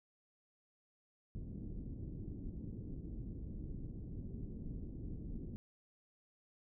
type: low-pass noise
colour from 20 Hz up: pink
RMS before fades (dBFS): -45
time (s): 1.35-5.56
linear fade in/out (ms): 0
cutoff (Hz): 310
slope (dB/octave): 24
effects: none